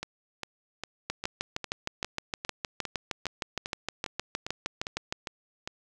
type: two click trains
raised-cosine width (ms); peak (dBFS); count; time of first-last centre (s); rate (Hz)
0.2; -17 / -13; 15 / 27; 0.03-5.675 / 1.1-5.125; 2.48 / 6.46
effects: none